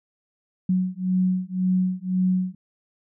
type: beating tone pair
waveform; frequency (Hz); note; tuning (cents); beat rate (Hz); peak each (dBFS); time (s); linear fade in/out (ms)
sine; 183.6 / 185.5; F#3 / F#3; -13 / +5; 1.9; -23; 0.69-2.55; 5
effects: none